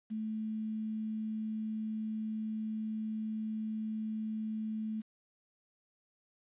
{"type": "tone with quantisation", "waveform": "sine", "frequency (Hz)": 217.8, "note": "A3", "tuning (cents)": -17, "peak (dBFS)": -34, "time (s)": [0.1, 5.02], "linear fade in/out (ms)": 20, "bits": 10, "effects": ["resampled to 8000 Hz"]}